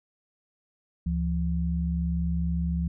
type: tone pair together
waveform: sine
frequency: 71.73 / 170.6 Hz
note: D2 / F3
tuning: -40 / -40 cents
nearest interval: octave + minor third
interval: 1500 cents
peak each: -27 dBFS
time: 1.06-2.88 s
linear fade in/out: 5 ms
effects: none